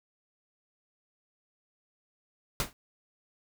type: noise with exponential decay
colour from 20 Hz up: pink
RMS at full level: -25 dBFS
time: 2.6-2.73 s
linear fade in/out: 1 ms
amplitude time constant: 28 ms
effects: none